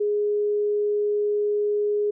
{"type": "tone", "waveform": "sine", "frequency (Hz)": 415.3, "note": "G#4", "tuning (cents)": 0, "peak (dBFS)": -20, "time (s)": [0, 2.11], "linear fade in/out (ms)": 10, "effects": []}